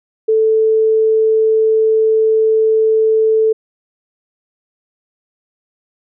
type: tone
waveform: sine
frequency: 440 Hz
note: A4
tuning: in tune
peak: -9 dBFS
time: 0.28-3.53 s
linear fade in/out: 10 ms
effects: none